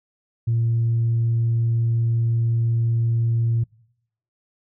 sine tone, 115.7 Hz, A#2, 13 cents flat, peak -16 dBFS, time 0.47-3.64 s, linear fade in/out 10 ms, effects noise-tail reverb RT60 0.8 s tail -26 dB re dry + tanh soft clip ceiling -14 dBFS

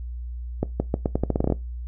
accelerating click train, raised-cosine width 2 ms, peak -8 dBFS, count 13, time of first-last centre 0.63-1.523 s, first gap 170 ms, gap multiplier 0.83, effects noise-tail reverb RT60 0.2 s tail -20 dB re dry + added 60 Hz sine -30 dBFS peak until 1.87 s

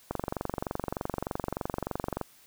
click train, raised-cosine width 1 ms, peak -16 dBFS, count 50, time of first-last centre 0.11-2.213 s, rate 23.3 Hz, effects white hiss -58 dBFS RMS until 2.46 s

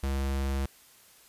square tone, 68 Hz, C#2, 33 cents flat, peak -28 dBFS, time 0.03-0.66 s, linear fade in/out 5 ms, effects white hiss -57 dBFS RMS until 1.28 s + resampled to 32000 Hz

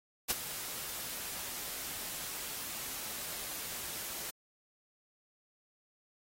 white noise with ADSR envelope, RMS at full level -28 dBFS, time 0.28-4.31 s, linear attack 26 ms, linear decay 21 ms, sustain -13 dB, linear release 12 ms, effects AAC 48 kbps

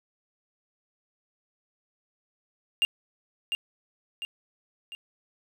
triangle tone with echo, 2800 Hz, F7, 4 cents sharp, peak -18 dBFS, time 2.82-2.85 s, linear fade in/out 0 ms, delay 700 ms, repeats 3, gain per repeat -6 dB, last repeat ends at 4.95 s, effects none

